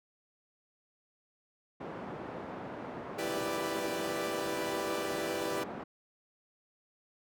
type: band-pass noise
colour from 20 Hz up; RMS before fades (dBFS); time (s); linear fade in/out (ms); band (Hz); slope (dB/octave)
pink; -42; 1.8-5.84; 10; 200 to 1100; 12
type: chord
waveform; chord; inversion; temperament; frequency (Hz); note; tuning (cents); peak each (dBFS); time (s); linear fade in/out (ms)
sawtooth; E minor seventh; none; equal; 329.6 / 392 / 493.9 / 587.3; E4 / G4 / B4 / D5; 0 / 0 / 0 / 0; -35; 3.18-5.64; 10
effects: none